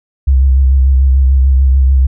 sine tone with vibrato, 66.4 Hz, C2, 26 cents sharp, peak -5 dBFS, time 0.27-2.07 s, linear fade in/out 10 ms, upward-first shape triangle, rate 6.8 Hz, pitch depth 55 cents each way, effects none

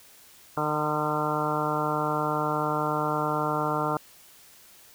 harmonic tone with a mistuned harmonic, 151.6 Hz, D#3, 45 cents flat, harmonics 1 / 2 / 3 / 4 / 5 / 6 / 7 / 8 / 9, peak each -33 / -33 / -33 / -33 / -33 / -33 / -33 / -33 / -33 dBFS, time 0.57-3.97 s, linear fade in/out 2 ms, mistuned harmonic 7, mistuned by -38 cents, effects white hiss -53 dBFS RMS until 4.94 s

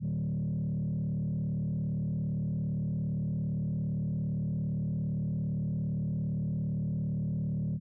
sine tone with frequency modulation, 156.6 Hz, D#3, 11 cents sharp, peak -27 dBFS, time 0-7.8 s, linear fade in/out 50 ms, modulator 37.5 Hz, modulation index 1.2, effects tanh soft clip ceiling -27 dBFS

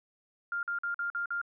sine tone bursts, 1400 Hz, F6, 4 cents sharp, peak -30 dBFS, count 6, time 0.52-1.415 s, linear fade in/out 2 ms, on 110 ms, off 47 ms, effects none

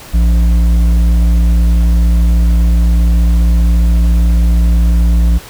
triangle tone with hard clipping, 57.5 Hz, A#1, 23 cents flat, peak -8 dBFS, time 0.13-5.39 s, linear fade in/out 20 ms, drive 11 dB, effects pink hiss -33 dBFS RMS until 5.49 s

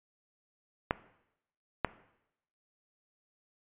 clicks, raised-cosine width 0.5 ms, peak -11 dBFS, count 2, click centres 0.909 / 1.847 s, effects noise-tail reverb RT60 0.8 s tail -17 dB re dry + resampled to 8000 Hz

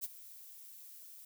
violet noise with ADSR envelope, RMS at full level -37 dBFS, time 0.01-1.25 s, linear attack 31 ms, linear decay 28 ms, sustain -16 dB, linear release 6 ms, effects none

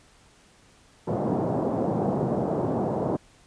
pink band-pass noise, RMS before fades -26 dBFS, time 1.07-3.17 s, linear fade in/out 10 ms, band 130 to 790 Hz, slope 24 dB/octave, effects pink hiss -57 dBFS RMS until 3.46 s + resampled to 22050 Hz

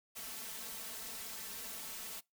white noise with comb filter, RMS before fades -45 dBFS, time 0.15-2.21 s, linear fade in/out 20 ms, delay 4.5 ms, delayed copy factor +0.95, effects noise-tail reverb RT60 0.2 s tail -24 dB re dry

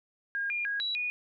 sine tone with pitch steps, 1621 / 2412 / 1641 / 3912 / 2460 Hz, G#6 / D7 / G#6 / B7 / D#7, -42 / +46 / -21 / -17 / -20 cents, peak -29 dBFS, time 0.35-1.1 s, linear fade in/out 0 ms, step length 150 ms, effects none

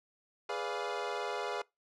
25% pulse chord, G# diminished seventh, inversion none, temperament equal with one note detuned, 415.3 / 493.9 / 578.9 / 698.5 Hz, G#4 / B4 / D5 / F5, 0 / 0 / -25 / 0 cents, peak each -35 / -36 / -38 / -37 dBFS, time 0.49-1.62 s, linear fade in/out 5 ms, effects noise-tail reverb RT60 0.2 s tail -23 dB re dry + low-pass 5000 Hz 12 dB/octave

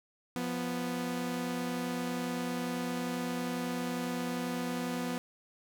sawtooth tone pair together, 174.61 / 246.9 Hz, F3 / B3, 0 / 0 cents, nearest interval tritone, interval 600 cents, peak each -34 / -30 dBFS, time 0.36-5.18 s, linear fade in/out 0 ms, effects none

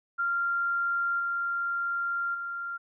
sine tone with level steps, 1388 Hz, F6, 11 cents flat, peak -25 / -27 / -32 dBFS, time 0.18-2.78 s, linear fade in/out 20 ms, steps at 1.19 / 2.34 s, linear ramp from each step 10 ms, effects none

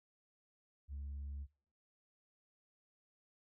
sine tone, 70.4 Hz, C#2, 27 cents sharp, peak -40 dBFS, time 0.88-1.47 s, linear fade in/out 50 ms, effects noise-tail reverb RT60 0.5 s tail -24 dB re dry + tanh soft clip ceiling -40 dBFS

